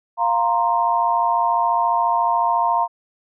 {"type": "chord", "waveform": "sine", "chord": "F suspended fourth", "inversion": "none", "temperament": "equal", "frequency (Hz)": [698.5, 932.3, 1046.5], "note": ["F5", "Bb5", "C6"], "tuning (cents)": [0, 0, 0], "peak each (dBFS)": [-21, -18, -22], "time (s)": [0.17, 2.88], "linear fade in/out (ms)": 50, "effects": []}